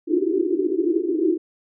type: band-pass noise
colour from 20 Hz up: pink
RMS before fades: -21 dBFS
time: 0.07-1.38 s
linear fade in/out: 20 ms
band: 310 to 390 Hz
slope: 96 dB/octave
effects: none